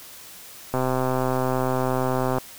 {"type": "click train", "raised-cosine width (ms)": 1, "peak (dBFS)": -10, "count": 213, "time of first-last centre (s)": [0.74, 2.383], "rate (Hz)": 129, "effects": ["white hiss -43 dBFS RMS until 2.58 s"]}